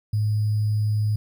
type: tone with sample-and-hold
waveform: sine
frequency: 106.1 Hz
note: G#2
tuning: 38 cents sharp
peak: -19 dBFS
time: 0.13-1.16 s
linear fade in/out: 5 ms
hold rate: 4900 Hz
effects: none